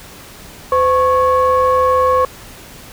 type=ring-modulated tone; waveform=triangle; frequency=293.7 Hz; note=D4; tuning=in tune; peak=-5 dBFS; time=0.72-2.25 s; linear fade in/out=2 ms; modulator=805 Hz; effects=pink hiss -37 dBFS RMS until 2.92 s